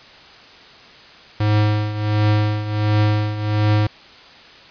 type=tone with tremolo; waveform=square; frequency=105.7 Hz; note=G#2; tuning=31 cents sharp; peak=-13 dBFS; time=1.4-3.87 s; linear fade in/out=5 ms; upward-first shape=triangle; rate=1.4 Hz; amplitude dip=75%; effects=white hiss -43 dBFS RMS until 4.7 s + resampled to 11025 Hz